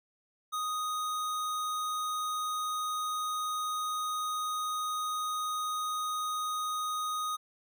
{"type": "tone", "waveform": "square", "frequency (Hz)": 1244.5, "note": "D#6", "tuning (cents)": 0, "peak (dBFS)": -32, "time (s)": [0.52, 7.37], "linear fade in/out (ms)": 20, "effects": []}